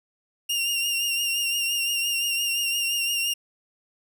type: tone with vibrato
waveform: sawtooth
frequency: 2794 Hz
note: F7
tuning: in tune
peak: -20 dBFS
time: 0.49-3.34 s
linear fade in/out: 10 ms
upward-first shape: triangle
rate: 5.8 Hz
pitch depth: 43 cents each way
effects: none